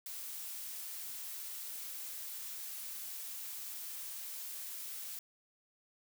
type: noise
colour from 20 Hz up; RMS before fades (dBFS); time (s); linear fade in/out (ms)
blue; -44; 0.06-5.19; 2
effects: none